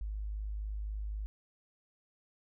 sine tone, 51.91 Hz, G#1, in tune, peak -35 dBFS, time 0.01-1.26 s, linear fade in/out 0 ms, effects none

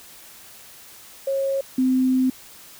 sine tone pair in turn, 545 / 258.2 Hz, C#5 / C4, -29 / -23 cents, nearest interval octave + minor second, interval 1294 cents, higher first, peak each -20 / -16 dBFS, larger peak second, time 1.27-1.61 / 1.78-2.3 s, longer second, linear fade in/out 5 ms, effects white hiss -45 dBFS RMS until 2.79 s

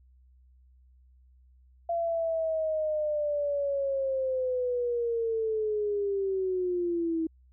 sine linear sweep, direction down, 683 to 320.5 Hz, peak -26 dBFS, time 1.89-7.27 s, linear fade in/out 5 ms, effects added 63 Hz sine -56 dBFS peak until 7.52 s

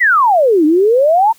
sine exponential two-way sweep, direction down then up, 2064 to 294.8 to 934 Hz, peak -7 dBFS, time 0-1.33 s, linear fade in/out 20 ms, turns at 0.65 s, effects white hiss -48 dBFS RMS until 1.38 s

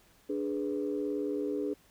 sine chord, G# diminished, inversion second, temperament equal, 293.7 / 415.3 / 493.9 Hz, D4 / G#4 / B4, 0 / 0 / 0 cents, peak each -33 / -33 / -38 dBFS, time 0.29-1.74 s, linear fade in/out 10 ms, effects tanh soft clip ceiling -21 dBFS + pink hiss -63 dBFS RMS until 1.9 s

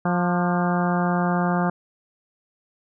harmonic tone with a mistuned harmonic, 176.9 Hz, F3, 23 cents sharp, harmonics 1 / 2 / 3 / 4 / 5 / 6 / 7 / 8 / 9, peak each -21 / -30 / -31 / -27 / -30 / -34 / -31 / -33 / -36 dBFS, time 0.05-1.7 s, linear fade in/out 5 ms, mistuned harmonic 7, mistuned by -48 cents, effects none

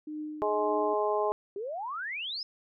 sine tone with tremolo, 304.5 Hz, D#4, 37 cents flat, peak -33 dBFS, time 0.07-0.94 s, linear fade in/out 5 ms, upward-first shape triangle, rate 1.8 Hz, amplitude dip 70%
harmonic tone, 210 Hz, G#3, 19 cents sharp, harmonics 2 / 3 / 4 / 5, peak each -29 / -31 / -32 / -33 dBFS, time 0.42-1.32 s, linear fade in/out 0 ms
sine exponential sweep, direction up, 380.4 to 5280 Hz, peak -33 dBFS, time 1.56-2.43 s, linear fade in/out 2 ms
effects none

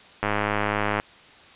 click train, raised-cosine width 0.5 ms, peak -8 dBFS, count 81, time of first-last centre 0.23-0.999 s, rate 104 Hz, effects white hiss -49 dBFS RMS until 1.55 s + resampled to 8000 Hz

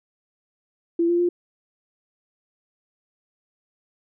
sine tone with pitch steps, 338 / 346.1 / 350.8 Hz, E4 / F4 / F4, +43 / -16 / +8 cents, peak -17 dBFS, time 0.99-1.29 s, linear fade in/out 5 ms, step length 100 ms, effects none

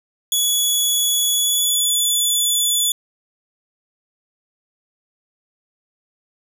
15% pulse tone with pitch glide, 3391 to 3456 Hz, G#7 to A7, +35 to -32 cents, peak -9 dBFS, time 0.32-2.92 s, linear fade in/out 2 ms, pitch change +33 cents, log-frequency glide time 1.33-2 s, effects none

